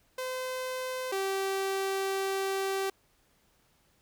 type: tone pair in turn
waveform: sawtooth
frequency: 513 / 387.8 Hz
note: C5 / G4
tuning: -34 / -19 cents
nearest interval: perfect fourth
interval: 485 cents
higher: first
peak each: -29 / -25 dBFS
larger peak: second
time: 0.18-1.12 / 1.12-2.9 s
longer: second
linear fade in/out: 5 ms
effects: pink hiss -68 dBFS RMS until 4.01 s